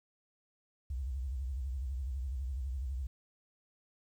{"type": "tone with vibrato", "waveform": "sine", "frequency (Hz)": 65.41, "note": "C2", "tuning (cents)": 0, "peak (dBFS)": -34, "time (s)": [0.9, 3.07], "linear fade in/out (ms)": 5, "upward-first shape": "sine", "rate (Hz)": 12, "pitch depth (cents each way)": 170, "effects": ["11-bit"]}